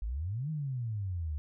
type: exponential two-way sweep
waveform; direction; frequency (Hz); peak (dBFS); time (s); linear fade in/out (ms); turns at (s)
sine; up then down; 49 to 160 to 72.1; -32; 0.02-1.38; 0; 0.5
effects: none